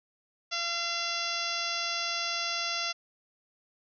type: harmonic tone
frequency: 684 Hz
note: F5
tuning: 36 cents flat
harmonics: 1 / 2 / 3 / 4 / 5 / 6 / 7 / 8 / 9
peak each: -41 / -37 / -39 / -37 / -38 / -41 / -36 / -39 / -41 dBFS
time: 0.51-2.93 s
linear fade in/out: 20 ms
effects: none